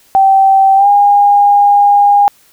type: tone with pitch glide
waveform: sine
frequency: 776 to 813.2 Hz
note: G5 to G#5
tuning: -18 to -37 cents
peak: -4 dBFS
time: 0.15-2.28 s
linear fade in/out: 0 ms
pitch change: +81 cents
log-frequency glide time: 0.76-0.88 s
effects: white hiss -48 dBFS RMS until 2.52 s

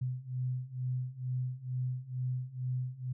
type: beating tone pair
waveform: sine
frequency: 125.8 / 128 Hz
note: B2 / C3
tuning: +32 / -38 cents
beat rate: 2.2 Hz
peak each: -37 / -35 dBFS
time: 0.01-3.13 s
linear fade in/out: 10 ms
effects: none

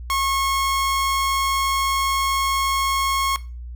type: tone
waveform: sawtooth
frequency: 1089 Hz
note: C#6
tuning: 31 cents flat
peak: -16 dBFS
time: 0.1-3.36 s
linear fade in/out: 0 ms
effects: noise-tail reverb RT60 0.3 s tail -17 dB re dry + added 60 Hz sine -31 dBFS peak until 3.75 s

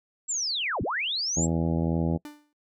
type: linear two-way sweep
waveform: sine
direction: down then up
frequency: 7710 to 49 to 7710 Hz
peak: -26 dBFS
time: 0.28-1.47 s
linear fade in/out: 20 ms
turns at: 0.82 s
type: harmonic tone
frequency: 82.41 Hz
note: E2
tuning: in tune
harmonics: 1 / 2 / 3 / 4 / 5 / 6 / 7 / 8 / 9 / 10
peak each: -31 / -26 / -30 / -32 / -40 / -37 / -38 / -41 / -45 / -42 dBFS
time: 1.36-2.18 s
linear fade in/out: 20 ms
type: tone with exponential decay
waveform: 45% pulse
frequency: 296.3 Hz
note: D4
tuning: 15 cents sharp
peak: -35 dBFS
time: 2.25-2.53 s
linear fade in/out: 1 ms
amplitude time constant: 60 ms
effects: noise-tail reverb RT60 0.1 s tail -23 dB re dry

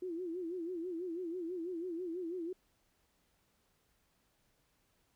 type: tone with vibrato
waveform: sine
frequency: 347.6 Hz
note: F4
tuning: 8 cents flat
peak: -37 dBFS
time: 0.02-2.53 s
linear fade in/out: 5 ms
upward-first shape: sine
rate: 6.1 Hz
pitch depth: 120 cents each way
effects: pink hiss -75 dBFS RMS until 5.15 s

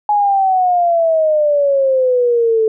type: exponential sweep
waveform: sine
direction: down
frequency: 841 to 435.6 Hz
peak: -10 dBFS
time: 0.09-2.68 s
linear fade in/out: 2 ms
effects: none

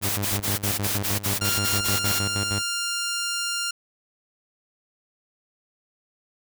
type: tone with tremolo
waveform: sawtooth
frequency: 101 Hz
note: G#2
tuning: 48 cents flat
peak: -21 dBFS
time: 0.01-2.63 s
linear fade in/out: 50 ms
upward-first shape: square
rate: 6.4 Hz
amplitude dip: 75%
type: noise bursts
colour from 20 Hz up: white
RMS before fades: -26 dBFS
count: 11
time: 0.02-2.2 s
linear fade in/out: 20 ms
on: 160 ms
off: 42 ms
type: tone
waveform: 10% pulse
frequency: 1396.9 Hz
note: F6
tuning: in tune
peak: -17 dBFS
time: 1.41-3.71 s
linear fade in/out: 5 ms
effects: none

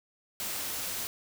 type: noise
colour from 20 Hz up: white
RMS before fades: -35 dBFS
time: 0.4-1.07 s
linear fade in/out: 0 ms
effects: none

